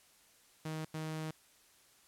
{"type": "tone bursts at uneven times", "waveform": "sawtooth", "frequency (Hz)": 157.2, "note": "D#3", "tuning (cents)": 18, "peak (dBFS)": -34, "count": 2, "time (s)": [[0.65, 0.85], [0.94, 1.31]], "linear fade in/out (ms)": 5, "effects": ["white hiss -65 dBFS RMS until 2.07 s", "low-pass 12000 Hz 12 dB/octave"]}